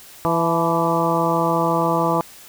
harmonic tone with a mistuned harmonic, 166.2 Hz, E3, 15 cents sharp, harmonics 1 / 2 / 3 / 4 / 5 / 6 / 7, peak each -24 / -24 / -24 / -24 / -24 / -24 / -24 dBFS, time 0.25-2.21 s, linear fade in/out 0 ms, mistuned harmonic 5, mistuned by +55 cents, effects white hiss -43 dBFS RMS until 2.48 s

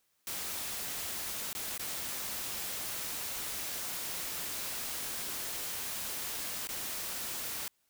white noise with dropouts, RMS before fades -38 dBFS, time 0.27-7.68 s, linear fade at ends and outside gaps 1 ms, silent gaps 1.53-1.55 / 1.778-1.794 / 6.672-6.689 s, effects white hiss -75 dBFS RMS until 7.89 s

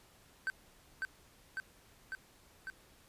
triangle tone with echo, 1541 Hz, G6, 30 cents flat, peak -30 dBFS, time 0.47-0.5 s, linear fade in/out 0 ms, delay 550 ms, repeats 4, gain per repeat -2 dB, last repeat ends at 2.7 s, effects pink hiss -63 dBFS RMS until 3.08 s + resampled to 32000 Hz

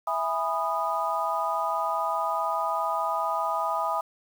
sine chord, E major seventh, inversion none, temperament just, 659.3 / 824.1 / 988.9 / 1236.1 Hz, E5 / G#5 / B5 / D#6, 0 / -14 / +2 / -12 cents, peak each -31 / -31 / -30 / -29 dBFS, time 0.07-4.01 s, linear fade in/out 5 ms, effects 8-bit

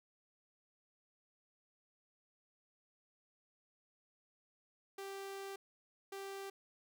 sawtooth tone bursts at uneven times, 392 Hz, G4, in tune, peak -40 dBFS, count 2, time 4.98-5.56 / 6.12-6.5 s, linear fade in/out 5 ms, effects none

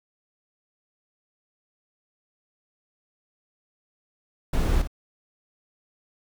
brown noise with echo, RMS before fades -22 dBFS, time 4.53-4.82 s, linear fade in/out 5 ms, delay 55 ms, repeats 1, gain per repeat -10 dB, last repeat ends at 4.875 s, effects none

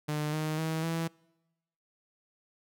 sawtooth tone with pitch steps, 150.6 / 155.19 / 159.92 / 164.8 Hz, D3 / D#3 / D#3 / E3, +44 / -4 / +48 / 0 cents, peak -26 dBFS, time 0.08-1.08 s, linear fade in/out 10 ms, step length 250 ms, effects noise-tail reverb RT60 1.0 s tail -26 dB re dry

